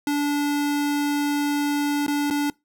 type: tone with dropouts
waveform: square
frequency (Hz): 290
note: D4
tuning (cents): -22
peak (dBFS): -21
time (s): 0.07-2.5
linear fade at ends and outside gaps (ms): 2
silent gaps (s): 2.065-2.08 / 2.302-2.308
effects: noise-tail reverb RT60 0.2 s tail -23 dB re dry